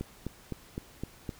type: click train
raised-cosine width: 3 ms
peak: -21 dBFS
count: 6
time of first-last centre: 0.01-1.292 s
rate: 3.9 Hz
effects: pink hiss -55 dBFS RMS until 1.39 s